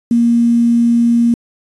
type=tone with quantisation; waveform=sine; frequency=235.1 Hz; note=A#3; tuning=15 cents sharp; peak=-8 dBFS; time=0.11-1.34 s; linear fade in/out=2 ms; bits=6; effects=resampled to 24000 Hz